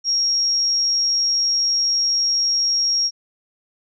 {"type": "tone", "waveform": "sine", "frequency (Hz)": 5588, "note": "F8", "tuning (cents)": 0, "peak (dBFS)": -16, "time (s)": [0.04, 3.11], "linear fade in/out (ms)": 50, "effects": []}